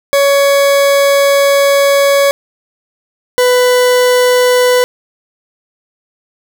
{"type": "tone pair in turn", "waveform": "40% pulse", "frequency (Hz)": [560, 497.3], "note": ["C#5", "B4"], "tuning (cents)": [18, 12], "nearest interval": "major second", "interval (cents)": 206, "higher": "first", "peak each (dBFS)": -6, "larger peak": "neither", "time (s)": [[0.13, 2.31], [3.38, 4.84]], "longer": "first", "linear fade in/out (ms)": 0, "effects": []}